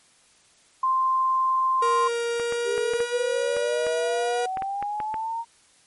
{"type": "tone", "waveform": "sine", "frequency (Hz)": 1046.5, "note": "C6", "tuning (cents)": 0, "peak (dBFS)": -19, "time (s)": [0.83, 2.08], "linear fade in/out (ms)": 5}
{"type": "tone with pitch glide", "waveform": "45% pulse", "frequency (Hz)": [469.8, 481.3], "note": ["A#4", "B4"], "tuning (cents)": [13, -45], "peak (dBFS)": -24, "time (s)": [1.82, 4.46], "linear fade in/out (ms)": 5, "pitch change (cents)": 42, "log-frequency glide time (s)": [2.31, 3.13]}
{"type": "clicks", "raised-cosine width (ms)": 0.5, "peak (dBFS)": -18, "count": 12, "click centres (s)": [2.398, 2.524, 2.779, 2.936, 3.004, 3.567, 3.867, 4.572, 4.622, 4.826, 5.002, 5.142]}
{"type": "linear sweep", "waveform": "sine", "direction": "up", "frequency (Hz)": [395.8, 932.3], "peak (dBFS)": -26, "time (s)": [2.64, 5.45], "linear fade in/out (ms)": 50}
{"effects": ["white hiss -58 dBFS RMS until 5.86 s", "MP3 48 kbps"]}